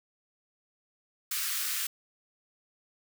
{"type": "high-pass noise", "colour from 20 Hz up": "white", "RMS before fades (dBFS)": -32, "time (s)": [1.31, 1.87], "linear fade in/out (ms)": 5, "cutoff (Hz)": 1200, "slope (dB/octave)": 48, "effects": []}